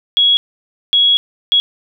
sine tone bursts at uneven times, 3333 Hz, G#7, 5 cents sharp, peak -8 dBFS, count 3, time 0.17-0.37 / 0.93-1.17 / 1.52-1.6 s, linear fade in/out 0 ms, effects none

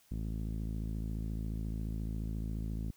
sawtooth tone with low-pass filter, 54.3 Hz, A1, 22 cents flat, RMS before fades -37 dBFS, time 0.11-2.91 s, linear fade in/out 5 ms, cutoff 230 Hz, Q 1.6, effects white hiss -66 dBFS RMS until 2.96 s

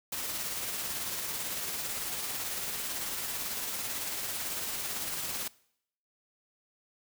white noise with tremolo, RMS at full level -34 dBFS, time 0.12-5.48 s, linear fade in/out 5 ms, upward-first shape triangle, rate 18 Hz, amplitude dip 35%, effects noise-tail reverb RT60 0.7 s tail -22 dB re dry

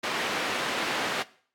white band-pass noise, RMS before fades -30 dBFS, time 0.03-1.23 s, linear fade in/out 10 ms, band 220 to 2500 Hz, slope 12 dB/octave, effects noise-tail reverb RT60 0.5 s tail -19 dB re dry + AAC 64 kbps

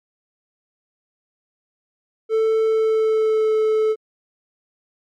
triangle tone with pitch glide, 442.6 to 435.2 Hz, A4 to A4, +10 to -19 cents, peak -13 dBFS, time 2.29-3.96 s, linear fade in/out 50 ms, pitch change -29 cents, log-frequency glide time 2.64-3.54 s, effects MP3 96 kbps

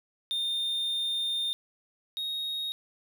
triangle tone pair in turn, 3633 / 3750 Hz, A#7 / A#7, -45 / +10 cents, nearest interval minor second, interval 55 cents, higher second, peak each -26 / -29 dBFS, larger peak first, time 0.31-1.53 / 2.17-2.72 s, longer first, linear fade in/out 0 ms, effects none

